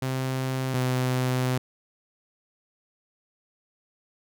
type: tone pair in turn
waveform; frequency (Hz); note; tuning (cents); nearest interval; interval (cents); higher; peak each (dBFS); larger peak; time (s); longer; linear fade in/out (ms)
sawtooth; 130.81 / 127.67; C3 / C3; 0 / -42; unison; 42; first; -22 / -19; second; 0.02-0.74 / 0.74-1.58; second; 5
effects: none